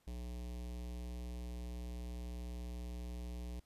square tone with notch filter, 60.2 Hz, B1, 44 cents flat, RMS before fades -44 dBFS, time 0.07-3.6 s, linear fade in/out 5 ms, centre 1400 Hz, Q 0.84, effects pink hiss -75 dBFS RMS until 3.65 s + resampled to 32000 Hz

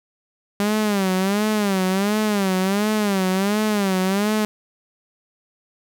sawtooth tone with vibrato, 200 Hz, G3, 35 cents sharp, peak -14 dBFS, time 0.6-4.45 s, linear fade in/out 0 ms, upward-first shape sine, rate 1.4 Hz, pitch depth 130 cents each way, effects none

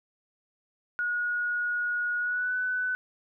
sine tone with pitch glide, 1449 to 1499.2 Hz, F#6 to F#6, -37 to +22 cents, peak -26 dBFS, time 0.99-2.95 s, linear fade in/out 0 ms, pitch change +59 cents, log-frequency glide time 2.19-2.55 s, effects none

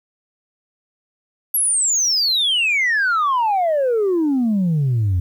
sine exponential sweep, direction down, 11650 to 85.5 Hz, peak -13 dBFS, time 1.54-5.2 s, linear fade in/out 5 ms, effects tanh soft clip ceiling -13 dBFS + 9-bit

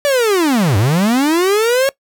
45% pulse linear two-way sweep, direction down then up, 587.3 to 92.5 to 555 Hz, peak -11 dBFS, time 0.05-1.89 s, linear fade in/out 0 ms, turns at 0.77 s, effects noise-tail reverb RT60 0.1 s tail -21 dB re dry

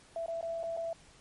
sine tone with dropouts, 665 Hz, E5, 15 cents sharp, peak -33 dBFS, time 0.16-0.93 s, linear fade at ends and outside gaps 2 ms, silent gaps 0.261-0.281 / 0.411-0.427 / 0.631-0.637 / 0.767-0.773 s, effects pink hiss -59 dBFS RMS until 1.2 s + MP3 48 kbps

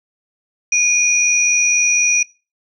sine tone pair together, 2442 / 5808 Hz, D#7 / F#8, -33 / -33 cents, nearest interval octave + minor third, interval 1500 cents, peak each -14 dBFS, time 0.72-2.23 s, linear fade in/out 5 ms, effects noise-tail reverb RT60 0.3 s tail -22 dB re dry

